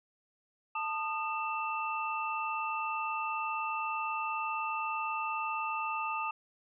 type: tone cluster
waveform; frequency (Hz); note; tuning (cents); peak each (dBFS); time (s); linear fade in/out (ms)
sine; 885 / 1227 / 2666; A5 / D#6 / E7; +10 / -25 / +19; -36 / -35 / -38; 0.75-6.31; 5
effects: none